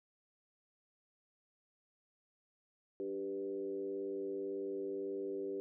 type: tone with frequency modulation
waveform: sine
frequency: 392 Hz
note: G4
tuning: in tune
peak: -37 dBFS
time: 3-5.6 s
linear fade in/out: 0 ms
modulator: 98.2 Hz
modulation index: 0.86
effects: none